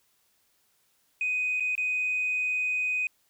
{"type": "tone with dropouts", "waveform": "sine", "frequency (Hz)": 2499, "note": "D#7", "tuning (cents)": 7, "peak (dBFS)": -24, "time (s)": [1.21, 3.07], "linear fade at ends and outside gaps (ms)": 2, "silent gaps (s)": [[1.599, 1.605], [1.753, 1.778]], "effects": ["tanh soft clip ceiling -21 dBFS", "white hiss -69 dBFS RMS until 3.29 s"]}